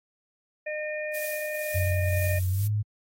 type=harmonic tone; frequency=609 Hz; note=D#5; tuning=37 cents flat; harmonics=1 / 3 / 4; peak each=-31 / -36 / -37 dBFS; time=0.66-2.39 s; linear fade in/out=10 ms
type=noise with tremolo; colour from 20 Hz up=violet; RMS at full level=-33 dBFS; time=1.13-2.68 s; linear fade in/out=20 ms; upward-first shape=triangle; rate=2 Hz; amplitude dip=65%
type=tone with pitch glide; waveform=sine; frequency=92.2 to 105.3 Hz; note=F#2 to G#2; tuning=-6 to +24 cents; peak=-23 dBFS; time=1.74-2.83 s; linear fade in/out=20 ms; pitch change=+230 cents; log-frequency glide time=2.5-2.68 s
effects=AAC 48 kbps